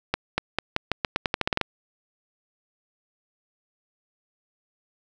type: accelerating click train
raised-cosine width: 0.3 ms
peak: -6 dBFS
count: 14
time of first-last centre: 0.14-1.613 s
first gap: 240 ms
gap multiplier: 0.86
effects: none